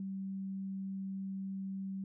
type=tone; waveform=sine; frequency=193.1 Hz; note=G3; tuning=26 cents flat; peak=-37 dBFS; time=0-2.04 s; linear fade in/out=2 ms; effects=none